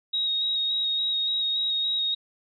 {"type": "tone with vibrato", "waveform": "sine", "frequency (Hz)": 3776, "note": "A#7", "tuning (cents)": 22, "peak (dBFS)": -23, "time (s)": [0.13, 2.15], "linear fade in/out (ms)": 10, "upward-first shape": "square", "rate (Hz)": 3.5, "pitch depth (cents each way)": 16, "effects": []}